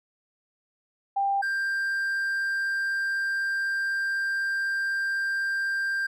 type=tone pair in turn; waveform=sine / triangle; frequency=793 / 1586 Hz; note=G5 / G6; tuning=+20 / +20 cents; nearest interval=octave; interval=1200 cents; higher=second; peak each=-22 / -23 dBFS; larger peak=first; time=1.16-1.42 / 1.42-6.07 s; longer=second; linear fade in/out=10 ms; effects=none